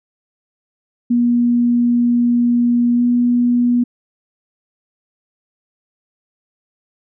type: tone with pitch glide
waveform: sine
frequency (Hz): 240 to 242.5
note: B3 to B3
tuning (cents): -49 to -31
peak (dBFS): -11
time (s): 1.1-3.84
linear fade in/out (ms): 10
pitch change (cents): +18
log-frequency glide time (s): 2.95-3.02
effects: none